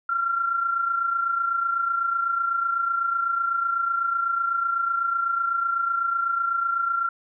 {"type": "tone pair together", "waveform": "sine", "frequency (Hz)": [1368.9, 1396.9], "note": ["F6", "F6"], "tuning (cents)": [-35, 0], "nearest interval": "unison", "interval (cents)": 35, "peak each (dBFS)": [-22, -30], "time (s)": [0.09, 7.09], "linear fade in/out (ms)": 5, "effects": []}